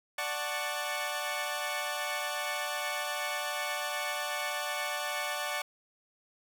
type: chord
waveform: 15% pulse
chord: D major seventh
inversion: none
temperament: equal with one note detuned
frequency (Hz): 589.4 / 740 / 880 / 1108.7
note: D5 / F#5 / A5 / C#6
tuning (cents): +6 / 0 / 0 / 0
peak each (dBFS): -30 / -31 / -33 / -33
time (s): 0.18-5.62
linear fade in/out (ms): 5
effects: none